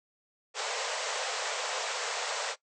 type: band-pass noise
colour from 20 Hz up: pink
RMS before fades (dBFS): -34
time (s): 0.54-2.56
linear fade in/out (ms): 50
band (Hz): 440 to 8100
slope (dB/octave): 96
effects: noise-tail reverb RT60 0.1 s tail -18 dB re dry